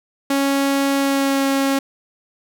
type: tone with pitch glide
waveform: sawtooth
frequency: 276.5 to 273.3 Hz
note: C#4 to C#4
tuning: -4 to -24 cents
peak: -12 dBFS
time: 0.3-1.79 s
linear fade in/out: 5 ms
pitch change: -20 cents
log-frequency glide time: 0.97-1.46 s
effects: none